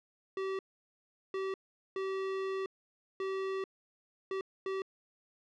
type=tone bursts at uneven times; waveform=square; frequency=384.3 Hz; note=G4; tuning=34 cents flat; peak=-34 dBFS; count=6; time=0.37-0.59 / 1.34-1.54 / 1.96-2.66 / 3.2-3.64 / 4.31-4.41 / 4.66-4.82 s; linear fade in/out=2 ms; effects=low-pass 3000 Hz 12 dB/octave